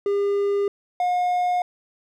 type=tone pair in turn; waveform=triangle; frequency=402.9 / 717.9 Hz; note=G4 / F5; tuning=+48 / +48 cents; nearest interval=minor seventh; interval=1000 cents; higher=second; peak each=-17 dBFS; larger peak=neither; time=0.06-0.68 / 1-1.62 s; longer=neither; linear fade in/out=2 ms; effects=none